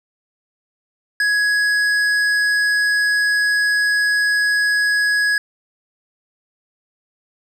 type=tone with hard clipping; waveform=triangle; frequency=1671 Hz; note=G#6; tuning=10 cents sharp; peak=-16 dBFS; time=1.2-5.38 s; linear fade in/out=2 ms; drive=13 dB; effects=none